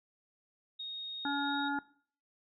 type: tone with pitch glide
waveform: sine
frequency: 3729 to 3757 Hz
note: A#7 to A#7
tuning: 0 to +13 cents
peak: -38 dBFS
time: 0.79-1.69 s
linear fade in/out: 10 ms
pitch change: +13 cents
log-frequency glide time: 1.43-1.55 s
type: harmonic tone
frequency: 283.7 Hz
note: C#4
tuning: 40 cents sharp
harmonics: 1 / 3 / 5 / 6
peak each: -35 / -36 / -37 / -45 dBFS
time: 1.25-1.79 s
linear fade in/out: 2 ms
effects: noise-tail reverb RT60 0.5 s tail -20 dB re dry